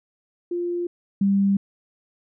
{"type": "tone pair in turn", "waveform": "sine", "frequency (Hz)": [349.2, 197.74], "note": ["F4", "G3"], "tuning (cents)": [0, 15], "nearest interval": "minor seventh", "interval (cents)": 985, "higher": "first", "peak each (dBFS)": [-23, -16], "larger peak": "second", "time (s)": [[0.51, 0.87], [1.21, 1.57]], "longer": "neither", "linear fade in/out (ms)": 5, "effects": []}